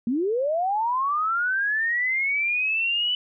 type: linear sweep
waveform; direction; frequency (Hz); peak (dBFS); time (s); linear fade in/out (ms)
sine; up; 220 to 2993; -21; 0.07-3.15; 2
effects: none